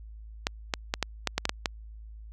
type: clicks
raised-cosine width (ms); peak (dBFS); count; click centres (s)
0.2; -8; 9; 0.469 / 0.738 / 0.939 / 1.027 / 1.273 / 1.38 / 1.454 / 1.494 / 1.658
effects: added 54 Hz sine -42 dBFS peak until 2.32 s